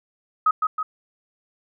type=tone with echo; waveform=sine; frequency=1265 Hz; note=D#6; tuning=28 cents sharp; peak=-14 dBFS; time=0.46-0.51 s; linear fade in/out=5 ms; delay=160 ms; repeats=2; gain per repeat=-4 dB; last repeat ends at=0.83 s; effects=none